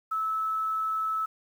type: tone with quantisation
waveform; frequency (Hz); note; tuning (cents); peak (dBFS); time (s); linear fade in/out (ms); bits
sine; 1304; E6; -19; -26; 0.11-1.26; 10; 9
effects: none